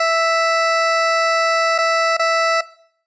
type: tone with dropouts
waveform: 20% pulse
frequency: 659.3 Hz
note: E5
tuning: in tune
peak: -9 dBFS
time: 0-2.61 s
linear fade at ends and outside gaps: 5 ms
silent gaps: 1.781-1.785 / 2.169-2.194 s
effects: noise-tail reverb RT60 0.6 s tail -19 dB re dry + resampled to 16000 Hz